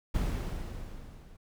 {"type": "noise with level ramp", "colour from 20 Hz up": "brown", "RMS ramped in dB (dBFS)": [-28, -52], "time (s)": [0.14, 1.37], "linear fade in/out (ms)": 10, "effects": []}